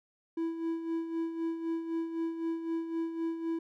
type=tone with tremolo; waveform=triangle; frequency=329.6 Hz; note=E4; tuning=in tune; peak=-27 dBFS; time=0.37-3.59 s; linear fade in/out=5 ms; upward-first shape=sine; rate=3.9 Hz; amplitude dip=60%; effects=none